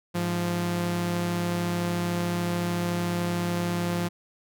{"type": "tone pair together", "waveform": "sawtooth", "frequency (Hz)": [103.83, 174.02], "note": ["G#2", "F3"], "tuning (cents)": [0, -6], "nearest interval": "major sixth", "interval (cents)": 894, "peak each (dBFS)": [-29, -22], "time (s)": [0.14, 4.09], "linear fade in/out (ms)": 20, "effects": []}